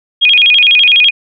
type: tone with vibrato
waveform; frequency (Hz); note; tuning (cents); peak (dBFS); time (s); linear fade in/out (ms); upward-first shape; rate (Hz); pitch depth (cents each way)
sine; 2838; F7; +27; -4; 0.21-1.11; 20; square; 12; 240
effects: none